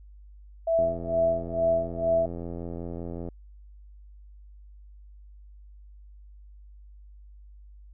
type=tone with tremolo; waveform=sine; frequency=660 Hz; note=E5; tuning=2 cents sharp; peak=-19 dBFS; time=0.67-2.26 s; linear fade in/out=5 ms; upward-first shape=sine; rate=2.2 Hz; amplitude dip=95%
type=click train; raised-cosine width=2 ms; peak=-23 dBFS; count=214; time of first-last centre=0.79-3.287 s; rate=85.3 Hz
effects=added 50 Hz sine -46 dBFS peak until 7.93 s